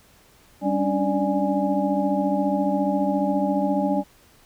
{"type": "tone cluster", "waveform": "sine", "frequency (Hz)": [195.7, 278.1, 292.6, 589, 829], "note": ["G3", "C#4", "D4", "D5", "G#5"], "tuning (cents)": [-3, 6, -6, 5, -3], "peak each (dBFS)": [-25, -26, -26, -26, -27], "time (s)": [0.61, 4.04], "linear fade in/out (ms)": 50, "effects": ["pink hiss -55 dBFS RMS until 4.45 s"]}